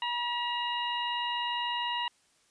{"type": "harmonic tone with a mistuned harmonic", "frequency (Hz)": 962, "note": "B5", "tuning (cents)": -46, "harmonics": [1, 2, 3, 4], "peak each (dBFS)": [-32, -38, -34, -42], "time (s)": [0.02, 2.08], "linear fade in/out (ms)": 2, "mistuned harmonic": 3, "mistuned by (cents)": -27, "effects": ["white hiss -67 dBFS RMS until 2.5 s", "resampled to 22050 Hz"]}